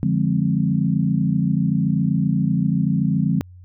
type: chord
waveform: sine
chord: D half-diminished seventh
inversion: none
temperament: equal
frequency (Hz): 146.83 / 174.61 / 207.7 / 261.6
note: D3 / F3 / Ab3 / C4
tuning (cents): 0 / 0 / 0 / 0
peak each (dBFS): -21 / -21 / -22 / -25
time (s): 0.03-3.41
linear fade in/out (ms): 0
effects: added 90 Hz sine -40 dBFS peak until 3.64 s